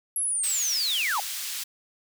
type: linear sweep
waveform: sine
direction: down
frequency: 11310 to 740 Hz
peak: -24 dBFS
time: 0.16-1.2 s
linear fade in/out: 2 ms
type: high-pass noise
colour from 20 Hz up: pink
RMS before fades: -33 dBFS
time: 0.43-1.64 s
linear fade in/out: 10 ms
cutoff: 3200 Hz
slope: 12 dB/octave
effects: none